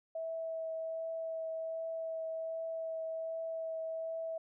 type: tone with vibrato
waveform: sine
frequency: 650 Hz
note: E5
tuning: 24 cents flat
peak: -36 dBFS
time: 0.15-4.38 s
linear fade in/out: 5 ms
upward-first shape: triangle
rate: 1.3 Hz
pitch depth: 11 cents each way
effects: none